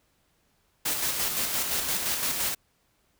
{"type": "noise with tremolo", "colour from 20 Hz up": "white", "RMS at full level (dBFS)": -27, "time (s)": [0.85, 2.55], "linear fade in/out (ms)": 10, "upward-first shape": "square", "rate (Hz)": 5.8, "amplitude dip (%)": 35, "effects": ["pink hiss -69 dBFS RMS until 3.19 s"]}